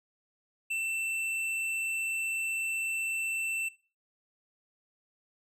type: tone with hard clipping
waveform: sine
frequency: 2676 Hz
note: E7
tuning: 25 cents sharp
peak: -31 dBFS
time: 0.7-3.69 s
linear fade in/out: 10 ms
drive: 8 dB
effects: noise-tail reverb RT60 0.4 s tail -23 dB re dry